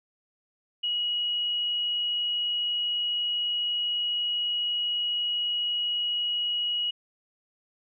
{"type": "tone", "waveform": "sine", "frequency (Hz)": 2906, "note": "F#7", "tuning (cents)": -32, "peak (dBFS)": -25, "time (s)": [0.83, 6.91], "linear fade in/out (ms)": 10, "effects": []}